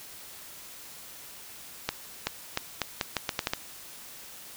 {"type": "accelerating click train", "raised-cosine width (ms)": 0.2, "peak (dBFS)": -9, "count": 10, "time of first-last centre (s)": [1.89, 3.535], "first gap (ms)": 380, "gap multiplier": 0.8, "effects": ["white hiss -46 dBFS RMS until 4.56 s"]}